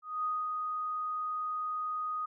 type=tone with ADSR envelope; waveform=sine; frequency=1244.5 Hz; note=D#6; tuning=in tune; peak=-29 dBFS; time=0.02-2.26 s; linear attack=220 ms; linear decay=230 ms; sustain=-3 dB; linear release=10 ms; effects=none